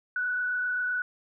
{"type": "tone with frequency modulation", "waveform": "sine", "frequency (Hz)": 1480, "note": "F#6", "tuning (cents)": 0, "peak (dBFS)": -26, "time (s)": [0.16, 1.02], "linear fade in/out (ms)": 2, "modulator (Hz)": 27.7, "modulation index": 0.75, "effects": []}